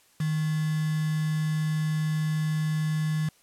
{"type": "tone with quantisation", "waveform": "sine", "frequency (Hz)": 155.56, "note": "D#3", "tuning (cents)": 0, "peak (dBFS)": -24, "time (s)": [0.2, 3.29], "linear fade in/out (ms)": 5, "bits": 6, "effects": ["white hiss -61 dBFS RMS until 3.42 s", "low-pass 12000 Hz 12 dB/octave"]}